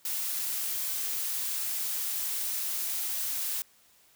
blue noise, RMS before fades -32 dBFS, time 0.05-3.62 s, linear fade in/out 2 ms, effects white hiss -62 dBFS RMS until 4.15 s

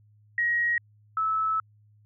sine tone pair in turn, 1893 / 1304.2 Hz, A#6 / E6, +26 / -19 cents, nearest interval tritone, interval 645 cents, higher first, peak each -22 / -23 dBFS, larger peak first, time 0.38-0.78 / 1.17-1.6 s, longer second, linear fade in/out 2 ms, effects added 105 Hz sine -56 dBFS peak until 2.05 s

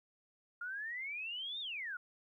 sine exponential two-way sweep, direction up then down, 1396.9 to 3742 to 1396.9 Hz, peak -39 dBFS, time 0.61-1.97 s, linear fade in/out 5 ms, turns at 1.6 s, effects 13-bit

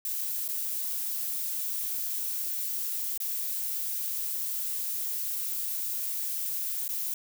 violet noise with dropouts, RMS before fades -32 dBFS, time 0.05-7.14 s, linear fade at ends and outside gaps 2 ms, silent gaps 0.48-0.487 / 3.177-3.202 / 6.88-6.889 s, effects none

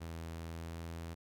sawtooth tone with pitch glide, 82.41 to 83.22 Hz, E2 to E2, 0 to +17 cents, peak -38 dBFS, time 0-1.15 s, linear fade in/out 20 ms, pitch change +17 cents, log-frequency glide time 0.43-0.85 s, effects none

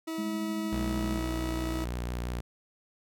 40% pulse tone, 322.8 Hz, E4, 36 cents flat, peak -32 dBFS, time 0.07-1.85 s, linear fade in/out 10 ms
sine tone with tremolo, 210.1 Hz, G#3, 20 cents sharp, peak -31 dBFS, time 0.18-1.19 s, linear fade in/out 5 ms, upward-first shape sine, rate 13 Hz, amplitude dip 35%
sawtooth tone with vibrato, 60.3 Hz, B1, 41 cents flat, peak -28 dBFS, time 0.72-2.41 s, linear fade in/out 10 ms, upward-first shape sine, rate 5.9 Hz, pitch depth 33 cents each way
effects none

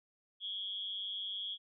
sine tone with amplitude modulation, 3322 Hz, G#7, in tune, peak -34 dBFS, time 0.4-1.58 s, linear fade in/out 50 ms, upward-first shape sine, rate 197 Hz, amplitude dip 75%, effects none

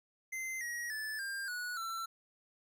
square tone with pitch steps, 2072 / 1900 / 1742.3 / 1597.7 / 1465.1 / 1343.5 Hz, C7 / A#6 / A6 / G6 / F#6 / E6, -17 / +33 / -17 / +33 / -17 / +33 cents, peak -38 dBFS, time 0.32-2.06 s, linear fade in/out 10 ms, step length 290 ms, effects none

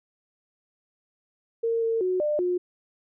sine tone with pitch steps, 458.8 / 454.2 / 367.9 / 598 / 358.3 Hz, A#4 / A#4 / F#4 / D5 / F4, -28 / -45 / -10 / +31 / +44 cents, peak -22 dBFS, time 1.63-2.58 s, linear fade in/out 10 ms, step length 190 ms, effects none

